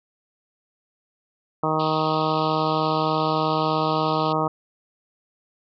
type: harmonic tone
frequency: 156.6 Hz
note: D#3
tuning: 11 cents sharp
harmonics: 1 / 2 / 3 / 4 / 5 / 6 / 7 / 8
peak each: -28 / -28 / -28 / -28 / -28 / -28 / -28 / -28 dBFS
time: 1.63-4.48 s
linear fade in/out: 5 ms
type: band-pass noise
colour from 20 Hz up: white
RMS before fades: -37 dBFS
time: 1.79-4.33 s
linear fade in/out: 10 ms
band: 2600 to 4800 Hz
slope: 96 dB/octave
effects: none